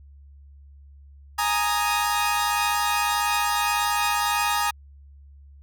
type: chord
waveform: sawtooth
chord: Ab suspended second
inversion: none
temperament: equal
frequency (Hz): 830.6 / 932.3 / 1244.5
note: Ab5 / Bb5 / Eb6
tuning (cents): 0 / 0 / 0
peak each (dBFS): -22 / -22 / -22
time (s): 1.38-4.71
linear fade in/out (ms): 10
effects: added 70 Hz sine -45 dBFS peak until 5.62 s